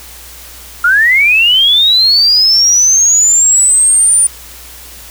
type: linear sweep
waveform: sine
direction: up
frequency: 1372 to 9397 Hz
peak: -5 dBFS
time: 0.84-4.27 s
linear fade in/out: 5 ms
effects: added 60 Hz sine -37 dBFS peak until 5.1 s + white hiss -33 dBFS RMS until 5.1 s

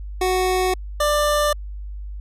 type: tone pair in turn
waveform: 25% pulse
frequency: 370 / 592.4 Hz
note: F#4 / D5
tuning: 0 / +15 cents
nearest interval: minor sixth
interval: 815 cents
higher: second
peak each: -14 / -13 dBFS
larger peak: second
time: 0.21-0.74 / 1-1.53 s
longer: neither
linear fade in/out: 5 ms
effects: added 50 Hz sine -29 dBFS peak until 2.2 s + resampled to 32000 Hz

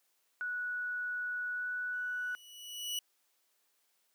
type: tone with pitch glide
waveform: sine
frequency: 1471 to 1479.5 Hz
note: F#6 to F#6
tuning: -11 to -1 cents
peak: -34 dBFS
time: 0.41-2.35 s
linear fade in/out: 0 ms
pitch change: +10 cents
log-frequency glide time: 1.54-1.66 s
type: tone with exponential growth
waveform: sawtooth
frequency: 2941 Hz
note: F#7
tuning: 11 cents flat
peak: -30 dBFS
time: 1.93-2.99 s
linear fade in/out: 2 ms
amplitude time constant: 230 ms
effects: white hiss -75 dBFS RMS until 4.14 s + high-pass 300 Hz 12 dB/octave

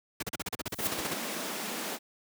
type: noise bursts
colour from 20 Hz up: pink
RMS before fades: -33 dBFS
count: 15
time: 0.2-1.137 s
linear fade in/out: 5 ms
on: 27 ms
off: 38 ms
type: noise with exponential growth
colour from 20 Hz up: violet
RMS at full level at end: -27 dBFS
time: 0.67-0.87 s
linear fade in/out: 0 ms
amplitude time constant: 42 ms
type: high-pass noise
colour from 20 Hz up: pink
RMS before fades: -36 dBFS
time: 0.78-1.99 s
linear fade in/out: 50 ms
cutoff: 180 Hz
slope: 48 dB/octave
effects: high-pass 100 Hz 12 dB/octave

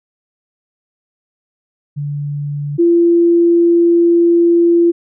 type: tone pair in turn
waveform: sine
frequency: 144.9 / 341.4 Hz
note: D3 / F4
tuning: -23 / -39 cents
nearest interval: octave + minor third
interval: 1484 cents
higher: second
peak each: -18 / -7 dBFS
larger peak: second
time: 1.96-2.78 / 2.78-4.92 s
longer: second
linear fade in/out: 20 ms
effects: none

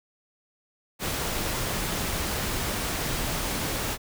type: noise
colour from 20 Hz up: pink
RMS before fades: -29 dBFS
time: 0.99-3.98 s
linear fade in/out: 50 ms
effects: none

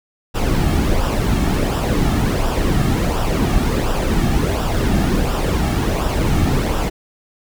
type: noise with flanger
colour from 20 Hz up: brown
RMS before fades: -17 dBFS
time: 0.34-6.9 s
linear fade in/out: 20 ms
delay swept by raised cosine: 0.46 to 2.06 ms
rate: 1.4 Hz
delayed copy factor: -0.55
effects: none

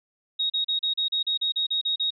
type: tone bursts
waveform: sine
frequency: 3766 Hz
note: A#7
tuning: 17 cents sharp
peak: -22 dBFS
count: 12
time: 0.39-2.106 s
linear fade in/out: 10 ms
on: 110 ms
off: 36 ms
effects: none

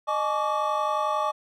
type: tone cluster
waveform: triangle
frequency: 613 / 851 / 1129 / 1180 Hz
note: D#5 / G#5 / C#6 / D6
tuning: -26 / +42 / +31 / +8 cents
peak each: -27 dBFS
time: 0.07-1.32 s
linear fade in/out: 20 ms
effects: none

